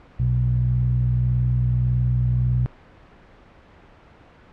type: tone with low-pass filter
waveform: sawtooth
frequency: 61.74 Hz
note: B1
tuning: in tune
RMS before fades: -20 dBFS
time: 0.19-2.66 s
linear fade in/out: 0 ms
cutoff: 130 Hz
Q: 5.7
effects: pink hiss -49 dBFS RMS until 4.52 s + low-pass 2000 Hz 12 dB/octave